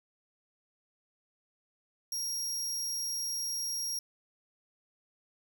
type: tone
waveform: sawtooth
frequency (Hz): 5610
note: F8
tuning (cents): +7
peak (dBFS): -30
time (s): 2.12-3.99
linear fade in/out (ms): 2
effects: none